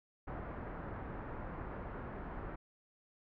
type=low-pass noise; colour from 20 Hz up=pink; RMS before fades=-44 dBFS; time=0.27-2.56 s; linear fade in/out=10 ms; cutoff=1600 Hz; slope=24 dB/octave; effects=none